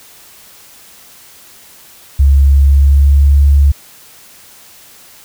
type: tone with pitch glide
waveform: sine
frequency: 69.3 to 70.67 Hz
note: C#2 to C#2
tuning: 0 to +34 cents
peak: -4 dBFS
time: 2.19-3.72 s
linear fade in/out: 10 ms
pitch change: +34 cents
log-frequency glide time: 2.51-3.39 s
effects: white hiss -40 dBFS RMS until 5.24 s